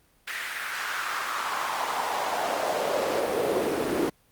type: noise with high-pass filter sweep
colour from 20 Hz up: brown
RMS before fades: -28 dBFS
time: 0.27-4.1 s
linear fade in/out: 10 ms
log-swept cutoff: 1900 to 330 Hz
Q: 2.6
effects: pink hiss -63 dBFS RMS until 4.31 s + Opus 32 kbps